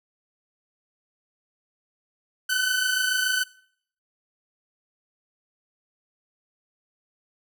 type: tone pair together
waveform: sawtooth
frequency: 1492 / 1519 Hz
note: F#6 / F#6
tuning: +14 / +45 cents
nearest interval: unison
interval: 31 cents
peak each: -23 / -20 dBFS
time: 2.49-3.44 s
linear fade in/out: 10 ms
effects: noise-tail reverb RT60 0.6 s tail -21 dB re dry